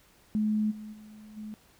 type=tone with level steps; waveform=sine; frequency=213.7 Hz; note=G#3; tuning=50 cents sharp; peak=-24 / -39 / -46 / -37 dBFS; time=0.35-1.54 s; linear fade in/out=0 ms; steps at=0.7 / 0.92 / 1.36 s; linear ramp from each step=20 ms; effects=pink hiss -61 dBFS RMS until 1.79 s